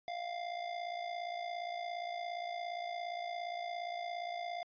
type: tone with amplitude modulation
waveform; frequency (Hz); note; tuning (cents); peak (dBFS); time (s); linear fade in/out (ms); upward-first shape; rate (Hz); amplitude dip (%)
square; 698.5; F5; 0; -36; 0.08-4.63; 0; sine; 57.3; 65
effects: resampled to 11025 Hz